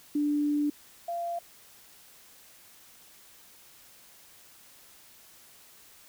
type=tone pair in turn; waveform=sine; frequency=293.7 / 687.3 Hz; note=D4 / F5; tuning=0 / -28 cents; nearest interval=octave + minor third; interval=1472 cents; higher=second; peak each=-24 / -30 dBFS; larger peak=first; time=0.15-0.7 / 1.08-1.39 s; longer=first; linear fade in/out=5 ms; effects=white hiss -55 dBFS RMS until 6.08 s